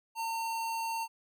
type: tone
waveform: square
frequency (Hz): 909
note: A#5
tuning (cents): -44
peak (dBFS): -33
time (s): 0.15-1.08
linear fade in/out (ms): 50
effects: none